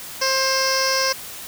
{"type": "tone with low-pass filter", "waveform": "15% pulse", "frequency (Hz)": 530, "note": "C5", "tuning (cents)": 22, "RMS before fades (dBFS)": -20, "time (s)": [0.21, 1.13], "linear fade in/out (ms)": 10, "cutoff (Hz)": 5400, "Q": 4.7, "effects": ["white hiss -35 dBFS RMS until 1.47 s"]}